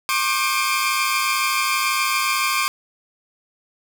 sawtooth tone cluster, 1078 / 1190 / 1566 / 2373 / 2554 Hz, C#6 / D6 / G6 / D7 / D#7, -49 / +22 / -2 / +17 / +45 cents, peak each -19 / -21 / -27 / -21 / -26 dBFS, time 0.09-2.68 s, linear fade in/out 0 ms, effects none

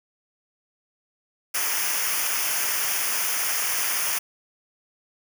white noise with comb filter, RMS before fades -25 dBFS, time 1.54-4.19 s, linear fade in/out 10 ms, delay 0.25 ms, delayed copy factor -0.8, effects none

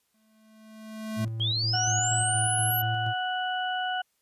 square tone with exponential growth, 218.1 Hz, A3, 15 cents flat, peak -28 dBFS, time 0.14-1.25 s, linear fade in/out 5 ms, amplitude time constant 240 ms
triangle tone with tremolo, 112.2 Hz, A2, 34 cents sharp, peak -25 dBFS, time 1.16-3.14 s, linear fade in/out 50 ms, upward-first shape square, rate 4.2 Hz, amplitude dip 35%
sine linear sweep, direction up, 3136 to 12000 Hz, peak -26 dBFS, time 1.4-2.82 s, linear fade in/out 10 ms
harmonic tone, 738 Hz, F#5, 5 cents flat, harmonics 1 / 2 / 4, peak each -29 / -32 / -35 dBFS, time 1.73-4.02 s, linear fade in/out 10 ms
effects white hiss -73 dBFS RMS until 4.21 s + resampled to 32000 Hz

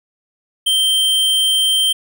square tone, 3136 Hz, G7, in tune, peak -13 dBFS, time 0.66-1.93 s, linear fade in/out 10 ms, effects none

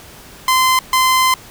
sawtooth tone bursts at uneven times, 1034 Hz, C6, 21 cents flat, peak -7 dBFS, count 2, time 0.48-0.79 / 0.93-1.34 s, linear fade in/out 2 ms, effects pink hiss -39 dBFS RMS until 1.5 s

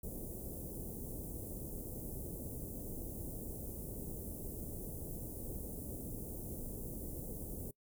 pink band-stop noise, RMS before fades -44 dBFS, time 0.03-7.71 s, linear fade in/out 5 ms, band 510 to 10000 Hz, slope 24 dB/octave, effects noise-tail reverb RT60 0.1 s tail -24 dB re dry

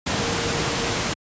sine tone in noise, 465.8 Hz, A#4, 1 cent flat, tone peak -31 dBFS, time 0.14-0.95 s, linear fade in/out 10 ms, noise pink, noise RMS -23 dBFS, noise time 0.06-1.14 s, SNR -11 dB, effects high-pass 80 Hz 12 dB/octave + resampled to 16000 Hz

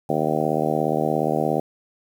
harmonic tone, 77.1 Hz, D#2, 15 cents flat, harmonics 2 / 3 / 4 / 5 / 6 / 7 / 8 / 9 / 10, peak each -28 / -28 / -28 / -28 / -28 / -28 / -28 / -28 / -28 dBFS, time 0.09-1.6 s, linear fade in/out 5 ms, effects 8-bit

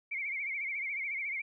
sine tone with vibrato, 2217 Hz, C#7, in tune, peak -33 dBFS, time 0.11-1.42 s, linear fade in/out 10 ms, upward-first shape triangle, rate 14 Hz, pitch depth 120 cents each way, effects none

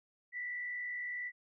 sine tone with frequency modulation, 1970 Hz, B6, 5 cents flat, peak -37 dBFS, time 0.32-1.32 s, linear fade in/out 50 ms, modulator 61 Hz, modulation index 0.65, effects none

